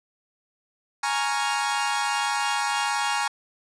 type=chord; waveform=sawtooth; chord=Bb minor seventh; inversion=third; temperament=equal; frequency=830.6 / 932.3 / 1108.7 / 1396.9 Hz; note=Ab5 / Bb5 / Db6 / F6; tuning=0 / 0 / 0 / 0 cents; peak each=-23 / -25 / -27 / -27 dBFS; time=1.03-3.28 s; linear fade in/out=5 ms; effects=resampled to 22050 Hz